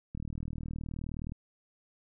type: click train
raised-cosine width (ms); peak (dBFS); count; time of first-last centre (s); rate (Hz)
5; -26; 47; 0.15-1.32; 39.3
effects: none